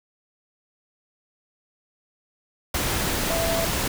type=tone in noise; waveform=sine; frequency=664 Hz; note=E5; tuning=12 cents sharp; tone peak=-25 dBFS; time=3.3-3.65 s; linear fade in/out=5 ms; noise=pink; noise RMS=-25 dBFS; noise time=2.74-3.88 s; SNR=-3 dB; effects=none